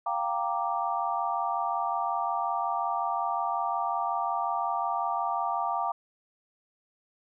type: chord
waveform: sine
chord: G minor seventh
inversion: third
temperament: equal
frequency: 698.5 / 784 / 932.3 / 1174.7 Hz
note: F5 / G5 / Bb5 / D6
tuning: 0 / 0 / 0 / 0 cents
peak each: -32 dBFS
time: 0.06-5.92 s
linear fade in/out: 5 ms
effects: none